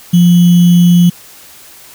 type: tone with sample-and-hold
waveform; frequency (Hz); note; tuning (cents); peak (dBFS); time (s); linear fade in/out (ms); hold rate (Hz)
sine; 174.61; F3; 0; -3; 0.13-1.1; 10; 3150
effects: white hiss -37 dBFS RMS until 1.94 s

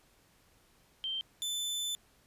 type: tone pair in turn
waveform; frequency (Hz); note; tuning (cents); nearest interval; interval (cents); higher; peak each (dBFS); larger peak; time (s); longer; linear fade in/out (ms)
sine / sawtooth; 3136 / 3520; G7 / A7; 0 / 0; major second; 200; second; -33 / -30; second; 1.04-1.21 / 1.42-1.95; second; 0
effects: pink hiss -66 dBFS RMS until 2.26 s + resampled to 32000 Hz

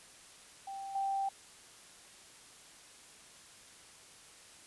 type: tone with level steps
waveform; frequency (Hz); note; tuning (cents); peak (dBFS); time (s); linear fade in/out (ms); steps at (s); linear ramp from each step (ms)
sine; 784; G5; 0; -40 / -31; 0.67-1.29; 5; 0.95; 5
effects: white hiss -56 dBFS RMS until 4.66 s + resampled to 24000 Hz

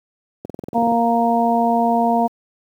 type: click train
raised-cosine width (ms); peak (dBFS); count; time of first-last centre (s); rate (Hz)
2; -14; 11; 0.45-0.919; 21.3
type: harmonic tone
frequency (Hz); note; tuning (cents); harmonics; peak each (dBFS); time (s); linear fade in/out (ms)
233.1; A#3; 0; 1 / 2 / 3 / 4; -18 / -24 / -17 / -21; 0.74-2.28; 20
effects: high-pass 150 Hz 12 dB/octave + 8-bit

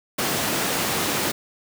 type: high-pass noise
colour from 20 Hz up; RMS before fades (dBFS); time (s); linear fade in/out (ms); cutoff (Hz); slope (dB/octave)
pink; -24; 0.18-1.32; 10; 180; 12
effects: none

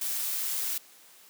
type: noise with amplitude modulation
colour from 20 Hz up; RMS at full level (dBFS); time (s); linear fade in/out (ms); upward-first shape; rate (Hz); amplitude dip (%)
blue; -30; 0.01-0.78; 5; sine; 123; 25
effects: white hiss -55 dBFS RMS until 1.29 s + high-pass 200 Hz 12 dB/octave

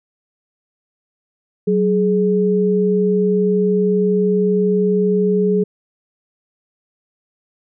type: tone pair together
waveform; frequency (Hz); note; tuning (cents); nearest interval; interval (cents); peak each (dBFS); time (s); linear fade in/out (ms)
sine; 187.3 / 420; F#3 / G#4; +21 / +19; octave + major second; 1398; -16 / -15; 1.67-5.64; 10
effects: none

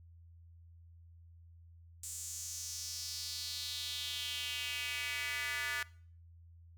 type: tone with high-pass filter sweep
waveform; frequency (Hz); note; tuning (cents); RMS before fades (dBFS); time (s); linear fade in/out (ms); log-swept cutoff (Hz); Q
square; 133.3; C3; +33; -40; 2.03-5.83; 2; 7700 to 1700; 3.4
effects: noise-tail reverb RT60 0.5 s tail -21 dB re dry + added 84 Hz sine -55 dBFS peak until 6.77 s

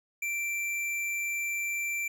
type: tone with hard clipping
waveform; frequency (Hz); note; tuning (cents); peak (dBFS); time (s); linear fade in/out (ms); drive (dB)
triangle; 2349; D7; 0; -31; 0.22-2.08; 5; 17
effects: none

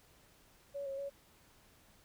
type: tone with pitch steps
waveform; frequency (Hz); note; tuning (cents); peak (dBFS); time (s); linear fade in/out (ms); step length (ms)
sine; 563 / 545 / 559; C#5 / C#5 / C#5; +27 / -29 / +14; -38; 0.74-1.1; 20; 120
effects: pink hiss -65 dBFS RMS until 2.04 s

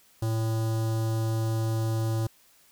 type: tone with notch filter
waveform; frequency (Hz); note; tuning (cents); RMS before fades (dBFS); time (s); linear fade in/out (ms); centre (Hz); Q
square; 111.8; A2; +28; -27; 0.22-2.27; 5; 2200; 0.69
effects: white hiss -60 dBFS RMS until 2.71 s

